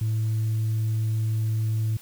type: tone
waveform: sine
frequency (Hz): 110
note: A2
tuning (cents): 0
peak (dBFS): -20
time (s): 0.01-1.97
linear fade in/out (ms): 5
effects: tanh soft clip ceiling -20 dBFS + white hiss -49 dBFS RMS until 2.01 s